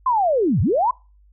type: linear two-way sweep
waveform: sine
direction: down then up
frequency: 1060 to 76.2 to 1049 Hz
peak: -15 dBFS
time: 0.06-0.91 s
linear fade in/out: 5 ms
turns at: 0.61 s
effects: noise-tail reverb RT60 0.3 s tail -23 dB re dry + added 50 Hz sine -50 dBFS peak until 1.32 s